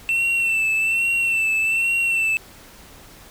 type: tone with vibrato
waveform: triangle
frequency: 2683 Hz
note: E7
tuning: 30 cents sharp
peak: -16 dBFS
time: 0.09-2.37 s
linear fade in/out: 0 ms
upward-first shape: sine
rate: 1.2 Hz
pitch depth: 39 cents each way
effects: pink hiss -45 dBFS RMS until 3.3 s